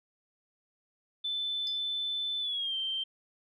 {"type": "tone with pitch glide", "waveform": "sine", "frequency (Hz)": [3520, 3136], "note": ["A7", "G7"], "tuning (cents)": [0, 0], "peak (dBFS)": -30, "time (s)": [1.24, 3.04], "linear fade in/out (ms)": 10, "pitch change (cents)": -200, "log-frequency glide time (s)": [2.4, 2.75]}
{"type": "tone with exponential decay", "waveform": "sine", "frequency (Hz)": 5020, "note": "D#8", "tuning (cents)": 15, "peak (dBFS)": -35, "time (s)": [1.67, 1.81], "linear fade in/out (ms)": 0, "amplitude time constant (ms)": 30}
{"effects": ["tanh soft clip ceiling -22 dBFS"]}